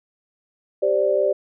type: chord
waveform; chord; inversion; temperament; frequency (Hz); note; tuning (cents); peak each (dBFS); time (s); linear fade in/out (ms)
sine; G suspended fourth; none; just; 392 / 522.7 / 588; G4 / C5 / D5; 0 / -2 / +2; -22 / -22 / -19; 0.82-1.33; 10
effects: none